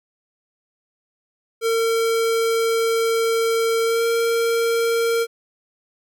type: tone with pitch glide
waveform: square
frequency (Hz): 455.5 to 461.6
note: A#4 to A#4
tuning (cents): -40 to -17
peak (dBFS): -18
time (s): 1.61-5.27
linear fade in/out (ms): 50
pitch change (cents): +23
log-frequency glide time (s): 3.84-4.04
effects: none